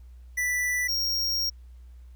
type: tone pair in turn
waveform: square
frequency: 1975.5 / 5578 Hz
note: B6 / F8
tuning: 0 / -3 cents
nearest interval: octave + tritone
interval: 1797 cents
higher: second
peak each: -25 dBFS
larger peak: neither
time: 0.37-0.88 / 0.88-1.5 s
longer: second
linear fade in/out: 10 ms
effects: added 61 Hz sine -44 dBFS peak until 2.15 s + pink hiss -69 dBFS RMS until 2.15 s